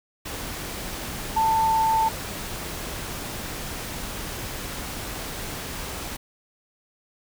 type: tone in noise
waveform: sine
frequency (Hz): 889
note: A5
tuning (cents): +18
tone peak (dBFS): -18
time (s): 1.36-2.09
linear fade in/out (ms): 10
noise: pink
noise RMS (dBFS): -33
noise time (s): 0.25-6.17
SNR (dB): +12
effects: none